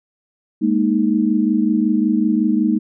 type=chord; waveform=sine; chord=Ab suspended second; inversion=none; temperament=equal; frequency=207.7 / 233.1 / 311.1 Hz; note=Ab3 / Bb3 / Eb4; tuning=0 / 0 / 0 cents; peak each=-18 dBFS; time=0.61-2.79 s; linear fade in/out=20 ms; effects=none